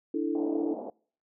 sine chord, D suspended second, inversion none, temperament equal, 293.7 / 329.6 / 440 Hz, D4 / E4 / A4, 0 / 0 / 0 cents, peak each -30 / -30 / -34 dBFS, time 0.14-0.74 s, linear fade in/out 5 ms
white band-pass noise, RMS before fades -39 dBFS, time 0.35-0.9 s, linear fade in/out 2 ms, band 220 to 770 Hz, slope 48 dB/octave
effects noise-tail reverb RT60 0.5 s tail -26 dB re dry

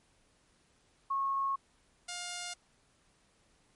sine / 5% pulse tone pair in turn, 1093 / 707.9 Hz, C#6 / F5, -25 / +23 cents, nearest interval minor sixth, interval 752 cents, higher first, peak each -29 / -27 dBFS, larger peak second, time 1.1-1.56 / 2.08-2.54 s, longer neither, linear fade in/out 10 ms, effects pink hiss -69 dBFS RMS until 3.75 s + MP3 48 kbps

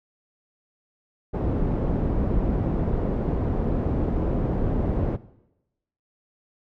pink low-pass noise, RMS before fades -24 dBFS, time 1.33-5.17 s, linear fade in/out 20 ms, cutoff 470 Hz, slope 12 dB/octave, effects noise-tail reverb RT60 0.9 s tail -18 dB re dry

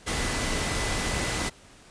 sine tone in noise, 2000 Hz, B6, 21 cents sharp, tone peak -37 dBFS, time 0.06-1.5 s, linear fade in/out 20 ms, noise pink, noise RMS -28 dBFS, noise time 0.06-1.5 s, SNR -12 dB, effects pink hiss -52 dBFS RMS until 1.9 s + resampled to 22050 Hz

